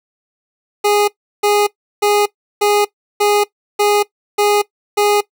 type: tone bursts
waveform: 25% pulse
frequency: 413.1 Hz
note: G#4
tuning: 9 cents flat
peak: -7 dBFS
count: 8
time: 0.84-5.21 s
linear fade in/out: 10 ms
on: 240 ms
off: 350 ms
effects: noise-tail reverb RT60 0.1 s tail -19 dB re dry